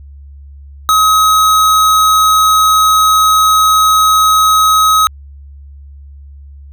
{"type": "tone", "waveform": "square", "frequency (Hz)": 1271, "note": "D#6", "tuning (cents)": 36, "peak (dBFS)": -7, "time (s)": [0.89, 5.07], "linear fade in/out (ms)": 0, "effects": ["added 70 Hz sine -31 dBFS peak until 6.72 s"]}